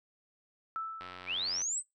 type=tone with exponential decay; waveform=sine; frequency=1318.5 Hz; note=E6; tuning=in tune; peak=-32 dBFS; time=0.76-1.68 s; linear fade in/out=0 ms; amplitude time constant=200 ms
type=click train; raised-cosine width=0.3 ms; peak=-29 dBFS; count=56; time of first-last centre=1.01-1.617 s; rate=90.6 Hz
type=linear sweep; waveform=sine; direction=up; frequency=2139 to 8372 Hz; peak=-31 dBFS; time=1.26-1.83 s; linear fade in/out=50 ms
effects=noise-tail reverb RT60 0.2 s tail -24 dB re dry